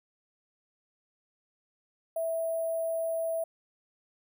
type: tone with sample-and-hold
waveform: sine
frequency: 656 Hz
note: E5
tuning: 9 cents flat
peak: -28 dBFS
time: 2.16-3.44 s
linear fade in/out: 5 ms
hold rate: 11025 Hz
effects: none